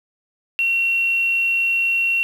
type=tone with quantisation; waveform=sine; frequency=2732 Hz; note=F7; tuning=39 cents flat; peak=-16 dBFS; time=0.59-2.23 s; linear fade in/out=0 ms; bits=7; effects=none